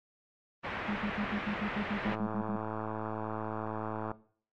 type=low-pass noise; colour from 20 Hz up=white; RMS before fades=-38 dBFS; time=0.63-2.16 s; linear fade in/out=20 ms; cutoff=2200 Hz; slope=24 dB/octave
type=tone bursts; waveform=sine; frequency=207.7 Hz; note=G#3; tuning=in tune; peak=-31 dBFS; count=12; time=0.88-2.564 s; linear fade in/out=10 ms; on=78 ms; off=68 ms
type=click train; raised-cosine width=1 ms; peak=-23 dBFS; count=225; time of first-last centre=2.06-4.115 s; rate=109 Hz
effects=noise-tail reverb RT60 0.5 s tail -17 dB re dry + AAC 48 kbps